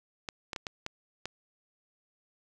clicks, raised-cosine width 0.2 ms, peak -18 dBFS, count 6, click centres 0.288 / 0.532 / 0.562 / 0.668 / 0.864 / 1.256 s, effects none

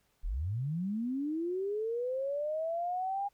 sine linear sweep, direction up, 30.33 to 813 Hz, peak -31 dBFS, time 0.23-3.29 s, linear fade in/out 20 ms, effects pink hiss -73 dBFS RMS until 3.33 s

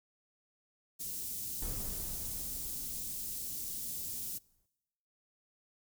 white band-stop noise, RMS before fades -40 dBFS, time 0.99-4.39 s, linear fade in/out 20 ms, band 250 to 6500 Hz, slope 12 dB/octave
brown noise with exponential decay, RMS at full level -39 dBFS, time 1.62-4.66 s, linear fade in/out 1 ms, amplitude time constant 660 ms
effects noise-tail reverb RT60 1.0 s tail -25 dB re dry

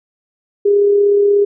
sine tone with amplitude modulation, 406.1 Hz, G#4, 39 cents flat, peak -7 dBFS, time 0.65-1.45 s, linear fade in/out 10 ms, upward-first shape sine, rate 36.6 Hz, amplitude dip 30%, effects none

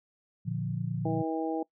sine chord, Bb major, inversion none, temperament equal, 116.54 / 146.83 / 174.61 Hz, Bb2 / D3 / F3, 0 / 0 / 0 cents, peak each -34 dBFS, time 0.45-1.23 s, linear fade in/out 20 ms
harmonic tone, 160.8 Hz, E3, 43 cents flat, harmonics 2 / 3 / 4 / 5, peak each -31 / -35 / -38 / -36 dBFS, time 1.05-1.63 s, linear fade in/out 5 ms
effects noise-tail reverb RT60 0.1 s tail -22 dB re dry

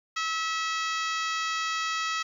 harmonic tone with a mistuned harmonic, 648 Hz, E5, 30 cents flat, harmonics 2 / 3 / 4 / 5 / 6 / 7 / 8 / 9 / 10, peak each -30 / -34 / -36 / -38 / -40 / -41 / -42 / -43 / -44 dBFS, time 0.16-2.23 s, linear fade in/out 10 ms, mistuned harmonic 10, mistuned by +62 cents, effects 10-bit

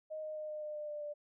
sine tone with pitch steps, 622.3 / 617.6 / 613 / 608.4 / 603.9 / 599.4 / 594.9 / 590.4 Hz, D#5 / D#5 / D#5 / D#5 / D5 / D5 / D5 / D5, 0 / -13 / -26 / -39 / +48 / +35 / +22 / +9 cents, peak -39 dBFS, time 0.1-1.14 s, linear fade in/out 20 ms, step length 130 ms, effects none

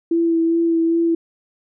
sine tone with vibrato, 332.2 Hz, E4, 13 cents sharp, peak -14 dBFS, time 0.11-1.15 s, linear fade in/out 5 ms, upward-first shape sine, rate 2.5 Hz, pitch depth 18 cents each way, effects none

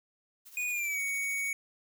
blue noise with tremolo, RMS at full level -49 dBFS, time 0.45-1.53 s, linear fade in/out 20 ms, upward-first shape sine, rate 13 Hz, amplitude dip 60%
square tone with pitch glide, 2466 to 2235 Hz, D#7 to C#7, -16 to +14 cents, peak -31 dBFS, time 0.57-1.53 s, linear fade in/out 2 ms, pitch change -170 cents, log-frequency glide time 0.7-1 s
effects none

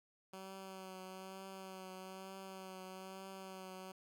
10% pulse tone with vibrato, 189.5 Hz, F#3, 42 cents sharp, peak -40 dBFS, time 0.33-3.92 s, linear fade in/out 5 ms, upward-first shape triangle, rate 1.1 Hz, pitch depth 28 cents each way, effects none

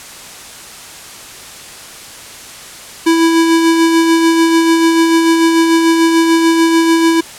square tone with tremolo, 329.6 Hz, E4, in tune, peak -7 dBFS, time 3.06-7.21 s, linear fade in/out 10 ms, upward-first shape sine, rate 6.8 Hz, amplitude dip 35%, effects white hiss -32 dBFS RMS until 7.38 s + low-pass 10000 Hz 12 dB/octave

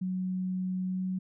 sine tone with pitch glide, 185 to 186.07 Hz, F#3 to F#3, 0 to +10 cents, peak -29 dBFS, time 0.01-1.19 s, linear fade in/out 10 ms, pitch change +10 cents, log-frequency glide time 0.86-1.02 s, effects none

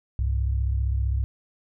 sine tone pair together, 66.13 / 101.5 Hz, C2 / G#2, +19 / -39 cents, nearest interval perfect fifth, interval 742 cents, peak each -22 / -28 dBFS, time 0.19-1.24 s, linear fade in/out 0 ms, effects none

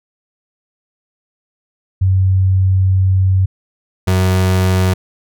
sine / 35% pulse tone pair in turn, 94.5 / 92.98 Hz, F#2 / F#2, +37 / +9 cents, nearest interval unison, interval 28 cents, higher first, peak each -9 dBFS, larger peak neither, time 2.01-3.46 / 4.07-4.94 s, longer first, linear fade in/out 10 ms, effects none

